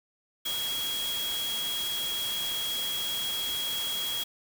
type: tone in noise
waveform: sine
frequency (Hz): 3304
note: G#7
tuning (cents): -10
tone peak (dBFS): -30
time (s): 0.45-4.24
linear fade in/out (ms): 10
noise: white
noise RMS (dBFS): -36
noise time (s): 0.45-4.24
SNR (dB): +3
effects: none